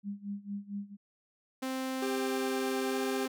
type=tone with tremolo; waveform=sine; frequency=201.8 Hz; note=G#3; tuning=49 cents flat; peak=-33 dBFS; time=0.03-0.97 s; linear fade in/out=50 ms; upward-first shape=sine; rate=4.4 Hz; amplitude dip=90%
type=tone; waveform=sawtooth; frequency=261.6 Hz; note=C4; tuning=in tune; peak=-29 dBFS; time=1.62-3.28 s; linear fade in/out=10 ms
type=tone with pitch glide; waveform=40% pulse; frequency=397.1 to 400.1 Hz; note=G4 to G4; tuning=+22 to +35 cents; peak=-32 dBFS; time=2.02-3.26 s; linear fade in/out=5 ms; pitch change=+13 cents; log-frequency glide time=2.89-2.94 s
effects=none